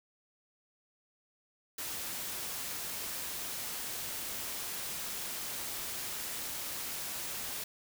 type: noise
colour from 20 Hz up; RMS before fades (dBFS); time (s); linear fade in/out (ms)
white; -39; 1.78-7.64; 5
effects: none